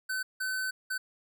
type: tone bursts at uneven times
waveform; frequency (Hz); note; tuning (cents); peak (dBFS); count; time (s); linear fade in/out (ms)
square; 1521; F#6; +47; -31; 3; 0.09-0.23 / 0.4-0.71 / 0.9-0.98; 10
effects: none